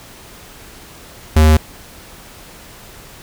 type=tone; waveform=square; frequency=77.78 Hz; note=D#2; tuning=in tune; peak=-7 dBFS; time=1.36-1.57 s; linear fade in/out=5 ms; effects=pink hiss -39 dBFS RMS until 3.22 s